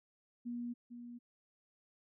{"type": "tone with echo", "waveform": "sine", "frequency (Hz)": 240, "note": "B3", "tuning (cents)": -49, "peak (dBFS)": -38, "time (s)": [0.45, 0.74], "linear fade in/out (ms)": 20, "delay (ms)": 450, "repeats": 1, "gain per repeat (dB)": -8, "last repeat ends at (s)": 1.19, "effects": []}